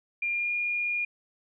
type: tone with pitch glide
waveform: sine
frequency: 2400 to 2425 Hz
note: D7 to D#7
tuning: +37 to -45 cents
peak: -26 dBFS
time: 0.22-1.05 s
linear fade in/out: 5 ms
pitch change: +18 cents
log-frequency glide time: 0.32-0.52 s
effects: none